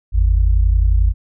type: tone pair together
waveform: sine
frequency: 51.16 / 82.41 Hz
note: G#1 / E2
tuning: -25 / 0 cents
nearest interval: minor sixth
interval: 825 cents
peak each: -11 / -17 dBFS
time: 0.12-1.14 s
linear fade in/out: 50 ms
effects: none